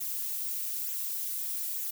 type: noise with flanger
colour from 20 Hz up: violet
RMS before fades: -34 dBFS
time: 0-1.91 s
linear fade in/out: 10 ms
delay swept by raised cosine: 0.2 to 5.2 ms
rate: 1.1 Hz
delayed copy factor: -0.5
effects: none